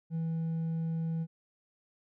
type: tone with hard clipping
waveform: sine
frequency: 163.5 Hz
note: E3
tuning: 14 cents flat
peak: -31 dBFS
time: 0.1-1.27 s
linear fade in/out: 50 ms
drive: 2 dB
effects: none